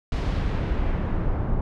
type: noise with low-pass filter sweep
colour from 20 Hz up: brown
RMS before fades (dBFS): -24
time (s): 0.12-1.61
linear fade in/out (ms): 2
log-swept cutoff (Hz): 5100 to 1000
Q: 0.93
effects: none